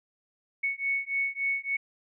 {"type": "beating tone pair", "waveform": "sine", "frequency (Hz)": [2214, 2217.5], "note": ["C#7", "C#7"], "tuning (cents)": [-3, 0], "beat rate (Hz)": 3.5, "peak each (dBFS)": -30, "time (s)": [0.63, 1.77], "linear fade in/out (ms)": 10, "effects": []}